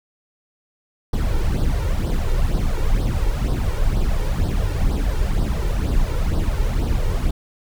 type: noise with flanger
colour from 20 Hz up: brown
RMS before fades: -19 dBFS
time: 1.13-7.31 s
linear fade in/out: 5 ms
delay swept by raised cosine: 0.21 to 2.21 ms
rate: 2.1 Hz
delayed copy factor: +0.7
effects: none